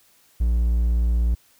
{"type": "tone", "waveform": "triangle", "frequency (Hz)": 58.27, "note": "A#1", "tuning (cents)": 0, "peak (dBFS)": -15, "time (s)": [0.4, 1.35], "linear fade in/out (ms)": 10, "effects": ["white hiss -58 dBFS RMS until 1.59 s"]}